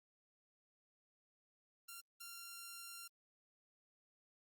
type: tone bursts at uneven times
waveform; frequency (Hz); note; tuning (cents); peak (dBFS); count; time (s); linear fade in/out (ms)
5% pulse; 1381; F6; -20; -38; 2; 1.88-2.01 / 2.2-3.08; 10
effects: Opus 24 kbps